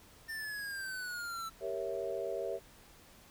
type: exponential sweep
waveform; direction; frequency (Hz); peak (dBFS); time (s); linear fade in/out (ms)
square; down; 1808 to 1318.5; -39; 0.28-1.5; 20
type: chord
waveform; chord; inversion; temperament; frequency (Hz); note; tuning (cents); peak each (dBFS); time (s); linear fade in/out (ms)
sine; G diminished seventh; none; equal; 392 / 466.2 / 554.4 / 659.3; G4 / Bb4 / Db5 / Fb5; 0 / 0 / 0 / 0; -40; 1.6-2.6; 50
effects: pink hiss -59 dBFS RMS until 3.3 s